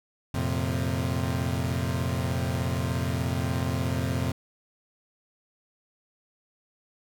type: chord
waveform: 30% pulse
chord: F suspended fourth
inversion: none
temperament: equal with one note detuned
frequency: 87.31 / 114.08 / 130.81 Hz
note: F2 / Bb2 / C3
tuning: 0 / -37 / 0 cents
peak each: -27 / -29 / -27 dBFS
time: 0.34-4.32 s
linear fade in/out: 5 ms
effects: none